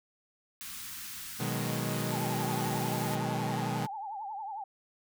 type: band-stop noise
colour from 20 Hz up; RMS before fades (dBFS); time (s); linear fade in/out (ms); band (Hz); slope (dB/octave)
white; -42; 0.61-3.15; 0; 260 to 1100; 24
type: chord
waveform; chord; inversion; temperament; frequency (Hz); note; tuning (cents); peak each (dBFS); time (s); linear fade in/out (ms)
sawtooth; G# minor seventh; first; equal; 123.47 / 155.56 / 185 / 207.7; B2 / D#3 / F#3 / G#3; 0 / 0 / 0 / 0; -31 / -32 / -36 / -33; 1.39-3.87; 20
type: tone with vibrato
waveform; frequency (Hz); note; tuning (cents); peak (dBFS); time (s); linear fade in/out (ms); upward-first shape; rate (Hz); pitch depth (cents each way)
sine; 830.6; G#5; 0; -36; 2.11-4.64; 5; triangle; 11; 150
effects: none